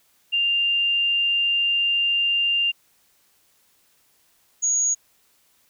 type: tone pair in turn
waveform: sine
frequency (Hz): 2794 / 6684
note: F7 / G#8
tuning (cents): 0 / +10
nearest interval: octave + minor third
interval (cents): 1510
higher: second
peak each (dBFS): -18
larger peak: neither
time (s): 0.32-2.72 / 4.62-4.95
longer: first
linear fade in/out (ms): 20
effects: white hiss -62 dBFS RMS until 5.69 s